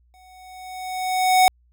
square tone with exponential growth, 743 Hz, F#5, 7 cents sharp, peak -11 dBFS, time 0.14-1.48 s, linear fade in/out 0 ms, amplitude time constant 290 ms, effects added 60 Hz sine -56 dBFS peak until 1.72 s

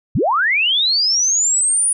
sine linear sweep, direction up, 67.7 to 9800 Hz, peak -13 dBFS, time 0.15-1.93 s, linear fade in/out 5 ms, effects none

